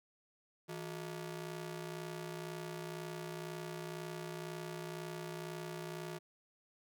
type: ring-modulated tone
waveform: sawtooth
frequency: 261.6 Hz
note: C4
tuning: in tune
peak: -35 dBFS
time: 0.68-6.19 s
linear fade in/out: 20 ms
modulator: 99.8 Hz
effects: none